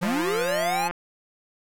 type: linear sweep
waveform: square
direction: up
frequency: 164.81 to 870 Hz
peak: -24 dBFS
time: 0.01-0.89 s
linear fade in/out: 20 ms
type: click train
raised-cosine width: 0.5 ms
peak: -16 dBFS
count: 155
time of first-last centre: 0.03-0.91 s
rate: 175 Hz
effects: none